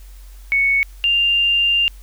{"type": "tone pair in turn", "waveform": "sine", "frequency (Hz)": [2217, 2793], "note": ["C#7", "F7"], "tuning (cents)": [0, -1], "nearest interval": "major third", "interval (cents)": 399, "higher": "second", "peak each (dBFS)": -13, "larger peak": "neither", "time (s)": [[0.52, 0.83], [1.04, 1.88]], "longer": "second", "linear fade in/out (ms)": 0, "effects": ["added 46 Hz sine -36 dBFS peak until 2.02 s", "white hiss -51 dBFS RMS until 2.02 s"]}